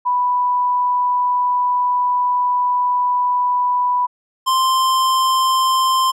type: tone pair in turn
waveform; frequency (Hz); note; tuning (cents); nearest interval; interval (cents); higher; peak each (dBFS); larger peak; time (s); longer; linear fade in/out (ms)
sine / square; 987.8 / 1045.9; B5 / C6; 0 / -1; minor second; 99; second; -14; neither; 0.05-4.07 / 4.46-6.12; first; 20
effects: low-pass 12000 Hz 12 dB/octave